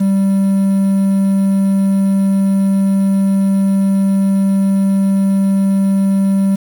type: tone with quantisation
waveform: triangle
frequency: 195.1 Hz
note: G3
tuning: 8 cents flat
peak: -8 dBFS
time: 0-6.56 s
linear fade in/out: 10 ms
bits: 6
effects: none